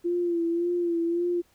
sine tone with vibrato, 343.1 Hz, F4, 31 cents flat, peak -23 dBFS, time 0.04-1.42 s, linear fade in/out 20 ms, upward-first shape sine, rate 1.8 Hz, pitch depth 43 cents each way, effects pink hiss -64 dBFS RMS until 1.54 s

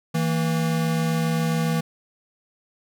square tone pair together, 162.63 / 230 Hz, E3 / A#3, -23 / -23 cents, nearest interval tritone, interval 600 cents, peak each -22 / -28 dBFS, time 0.14-1.81 s, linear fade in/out 10 ms, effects none

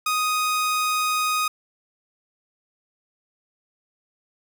sawtooth tone, 1247 Hz, D#6, 3 cents sharp, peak -17 dBFS, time 0.06-1.48 s, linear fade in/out 5 ms, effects none

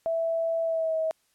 sine tone with pitch glide, 659.3 to 640.2 Hz, E5 to D#5, 0 to +49 cents, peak -24 dBFS, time 0.06-1.11 s, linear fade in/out 0 ms, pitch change -51 cents, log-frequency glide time 0.63-0.96 s, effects white hiss -69 dBFS RMS until 1.34 s + low-pass 12000 Hz 12 dB/octave

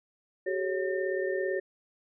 sine tone cluster, 379.6 / 417.5 / 552 / 1810 Hz, F#4 / G#4 / C#5 / A6, +44 / +9 / -7 / +48 cents, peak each -30 / -36 / -33 / -37 dBFS, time 0.46-1.6 s, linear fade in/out 10 ms, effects none

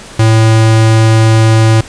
square tone, 111.4 Hz, A2, 22 cents sharp, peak -5 dBFS, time 0.19-1.81 s, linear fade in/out 5 ms, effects pink hiss -31 dBFS RMS until 1.88 s + resampled to 22050 Hz

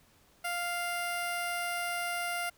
10% pulse tone with notch filter, 698.5 Hz, F5, in tune, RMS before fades -34 dBFS, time 0.44-2.5 s, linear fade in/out 10 ms, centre 3800 Hz, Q 1.3, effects pink hiss -64 dBFS RMS until 2.57 s

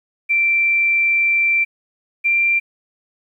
sine tone pair in turn, 2349 / 2367 Hz, D7 / D7, 0 / +13 cents, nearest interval unison, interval 13 cents, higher second, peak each -13 dBFS, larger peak neither, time 0.29-1.65 / 2.24-2.6 s, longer first, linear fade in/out 20 ms, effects 9-bit

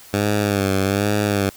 10% pulse tone with vibrato, 100.1 Hz, G2, 37 cents sharp, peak -9 dBFS, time 0.13-1.5 s, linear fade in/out 10 ms, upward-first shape sine, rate 1.2 Hz, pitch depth 71 cents each way, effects white hiss -44 dBFS RMS until 1.56 s

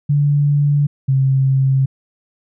sine tone pair in turn, 144.7 / 134.12 Hz, D3 / C3, -25 / +43 cents, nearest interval minor second, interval 132 cents, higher first, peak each -11 dBFS, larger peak neither, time 0.09-0.87 / 1.08-1.86 s, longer neither, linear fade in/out 10 ms, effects none

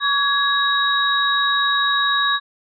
sine tone cluster, 1133 / 1666 / 3814 Hz, C#6 / G#6 / A#7, +37 / +5 / +39 cents, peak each -20 dBFS, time 0-2.4 s, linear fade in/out 50 ms, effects none

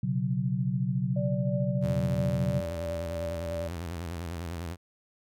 sine chord, B suspended second, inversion none, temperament equal with one note detuned, 124.76 / 138.59 / 185 Hz, B2 / C#3 / F#3, +18 / 0 / 0 cents, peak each -30 dBFS, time 0.03-2.61 s, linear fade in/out 5 ms
sine tone with tremolo, 583 Hz, D5, 13 cents flat, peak -31 dBFS, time 1.16-3.68 s, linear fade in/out 5 ms, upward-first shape triangle, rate 3 Hz, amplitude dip 45%
sawtooth tone with vibrato, 84.8 Hz, E2, 50 cents sharp, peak -30 dBFS, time 1.81-4.77 s, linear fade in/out 50 ms, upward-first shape square, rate 10 Hz, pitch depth 96 cents each way
effects none

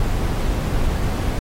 brown noise, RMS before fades -20 dBFS, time 0-1.39 s, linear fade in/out 2 ms, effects AAC 48 kbps

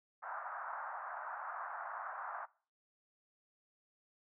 white band-pass noise, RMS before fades -44 dBFS, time 0.22-2.46 s, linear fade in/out 20 ms, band 680 to 1500 Hz, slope 48 dB/octave, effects noise-tail reverb RT60 0.4 s tail -21 dB re dry

